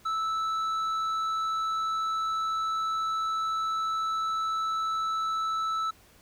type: tone with tanh clipping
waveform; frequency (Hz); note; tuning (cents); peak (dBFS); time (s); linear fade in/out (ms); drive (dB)
triangle; 1313; E6; -7; -28; 0.05-5.91; 10; 11
effects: pink hiss -58 dBFS RMS until 6.21 s